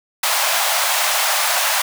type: high-pass noise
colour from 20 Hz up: pink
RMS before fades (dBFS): -18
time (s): 0.23-1.82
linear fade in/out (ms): 5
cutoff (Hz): 630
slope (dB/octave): 48
effects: none